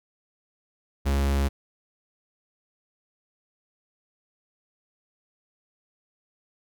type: tone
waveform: 45% pulse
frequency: 69.3 Hz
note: C#2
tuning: in tune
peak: -21 dBFS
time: 1.05-1.49 s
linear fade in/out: 20 ms
effects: none